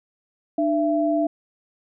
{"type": "tone pair together", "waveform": "sine", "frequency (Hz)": [300, 670.4], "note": ["D4", "E5"], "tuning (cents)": [37, 29], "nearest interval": "octave + major second", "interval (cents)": 1392, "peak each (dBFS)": -21, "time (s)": [0.58, 1.27], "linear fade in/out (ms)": 5, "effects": []}